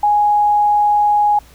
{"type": "tone", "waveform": "sine", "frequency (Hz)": 830.6, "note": "G#5", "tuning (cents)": 0, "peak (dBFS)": -10, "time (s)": [0.03, 1.39], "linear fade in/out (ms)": 5, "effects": ["added 60 Hz sine -44 dBFS peak until 1.54 s", "pink hiss -47 dBFS RMS until 1.54 s"]}